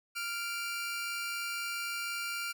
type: tone pair together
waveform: sawtooth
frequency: 1393 / 2343 Hz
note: F6 / D7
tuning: -5 / -5 cents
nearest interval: major sixth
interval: 900 cents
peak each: -33 / -35 dBFS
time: 0.15-2.53 s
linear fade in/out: 20 ms
effects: none